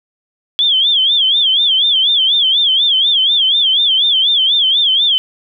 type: tone with vibrato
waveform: sine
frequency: 3322 Hz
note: G#7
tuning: in tune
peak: -9 dBFS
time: 0.59-5.18 s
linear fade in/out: 0 ms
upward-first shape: sine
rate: 4.1 Hz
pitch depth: 150 cents each way
effects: none